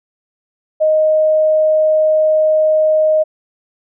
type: tone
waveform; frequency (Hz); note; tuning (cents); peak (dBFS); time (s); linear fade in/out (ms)
sine; 622.3; D#5; 0; -9; 0.8-3.24; 20
effects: none